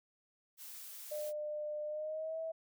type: noise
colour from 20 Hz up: blue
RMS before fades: -49 dBFS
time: 0.57-1.33 s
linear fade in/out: 50 ms
type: tone with pitch glide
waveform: sine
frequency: 601 to 647.9 Hz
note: D5 to E5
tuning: +40 to -30 cents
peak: -37 dBFS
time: 1.11-2.52 s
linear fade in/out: 10 ms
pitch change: +130 cents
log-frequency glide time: 1.87-2.39 s
effects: none